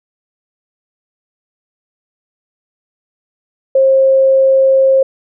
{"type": "tone", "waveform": "sine", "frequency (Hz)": 534, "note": "C5", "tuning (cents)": 35, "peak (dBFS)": -6, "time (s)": [3.75, 5.03], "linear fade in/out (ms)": 5, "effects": []}